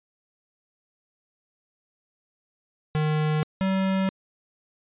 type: tone pair in turn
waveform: square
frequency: 153.5 / 191.18 Hz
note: D#3 / G3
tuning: -23 / -43 cents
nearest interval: major third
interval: 380 cents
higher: second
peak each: -22 dBFS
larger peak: neither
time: 2.95-3.43 / 3.61-4.09 s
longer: neither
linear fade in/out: 0 ms
effects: resampled to 8000 Hz